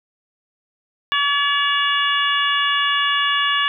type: harmonic tone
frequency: 570 Hz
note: C#5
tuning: 48 cents sharp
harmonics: 2 / 3 / 4 / 5 / 6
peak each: -21 / -21 / -29 / -21 / -25 dBFS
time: 1.12-3.68 s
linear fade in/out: 0 ms
effects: none